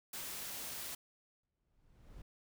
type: noise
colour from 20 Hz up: white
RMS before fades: -44 dBFS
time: 0.13-0.95 s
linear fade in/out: 5 ms
type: noise with exponential growth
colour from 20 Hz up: brown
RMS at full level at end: -50 dBFS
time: 1.43-2.22 s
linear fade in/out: 5 ms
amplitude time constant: 170 ms
effects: none